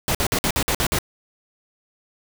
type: noise bursts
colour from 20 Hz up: pink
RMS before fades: -21 dBFS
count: 8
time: 0.08-0.987 s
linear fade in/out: 0 ms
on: 67 ms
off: 53 ms
effects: none